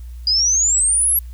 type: exponential sweep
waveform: sine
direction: up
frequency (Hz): 4836 to 11650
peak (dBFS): -13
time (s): 0.27-1.19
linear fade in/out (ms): 2
effects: added 60 Hz sine -30 dBFS peak until 1.33 s + white hiss -55 dBFS RMS until 1.33 s